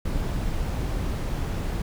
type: noise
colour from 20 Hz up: brown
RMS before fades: -27 dBFS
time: 0.05-1.82 s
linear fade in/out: 5 ms
effects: none